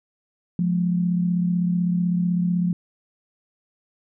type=tone pair together; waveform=sine; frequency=175.9 / 211.8 Hz; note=F3 / G#3; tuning=+13 / +34 cents; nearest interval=minor third; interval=321 cents; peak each=-19 / -28 dBFS; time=0.59-2.73 s; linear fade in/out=2 ms; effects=none